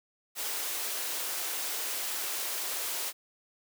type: high-pass noise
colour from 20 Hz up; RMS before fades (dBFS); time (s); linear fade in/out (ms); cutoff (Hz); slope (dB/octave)
white; -34; 0.35-3.13; 50; 330; 24
effects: none